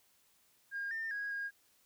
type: tone with pitch steps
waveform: sine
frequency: 1618 / 1804 / 1648 / 1628 Hz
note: G#6 / A6 / G#6 / G#6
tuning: -46 / +43 / -14 / -35 cents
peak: -35 dBFS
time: 0.71-1.51 s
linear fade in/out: 50 ms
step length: 200 ms
effects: tanh soft clip ceiling -32 dBFS + white hiss -70 dBFS RMS until 1.85 s